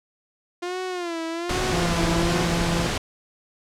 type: tone with vibrato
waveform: sawtooth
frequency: 348.1 Hz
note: F4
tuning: 6 cents flat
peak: -23 dBFS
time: 0.62-2.46 s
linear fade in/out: 10 ms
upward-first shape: sine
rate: 1.2 Hz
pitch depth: 110 cents each way
type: noise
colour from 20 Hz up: pink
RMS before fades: -25 dBFS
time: 1.49-2.98 s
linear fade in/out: 5 ms
type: harmonic tone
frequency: 170 Hz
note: F3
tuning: 46 cents flat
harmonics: 1 / 2 / 3 / 4 / 5 / 6 / 7 / 9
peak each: -24 / -30 / -34 / -36 / -38 / -40 / -41 / -43 dBFS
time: 1.72-2.87 s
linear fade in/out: 5 ms
effects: low-pass 7000 Hz 12 dB/octave